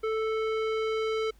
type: tone with low-pass filter sweep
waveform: square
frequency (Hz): 440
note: A4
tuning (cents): 0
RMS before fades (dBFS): -29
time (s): 0.03-1.31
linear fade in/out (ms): 10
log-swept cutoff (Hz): 2000 to 3700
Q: 1
effects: added 50 Hz sine -55 dBFS peak until 1.39 s + pink hiss -65 dBFS RMS until 1.39 s